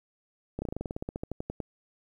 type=slowing click train; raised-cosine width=2 ms; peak=-20 dBFS; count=18; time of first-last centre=0.59-1.603 s; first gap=30 ms; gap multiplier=1.08; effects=10-bit